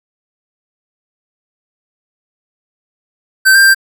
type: tone with pitch steps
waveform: square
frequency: 1547 / 1587 / 1578 Hz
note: G6 / G6 / G6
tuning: -23 / +21 / +11 cents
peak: -5 dBFS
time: 3.45-3.747 s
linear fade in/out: 20 ms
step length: 99 ms
effects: none